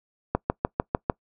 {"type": "click train", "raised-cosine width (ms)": 1, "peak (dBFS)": -7, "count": 6, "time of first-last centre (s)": [0.35, 1.099], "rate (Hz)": 6.68, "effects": ["noise-tail reverb RT60 0.1 s tail -24 dB re dry"]}